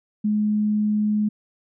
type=tone; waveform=sine; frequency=211 Hz; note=G#3; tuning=28 cents sharp; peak=-18 dBFS; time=0.24-1.29 s; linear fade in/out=10 ms; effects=none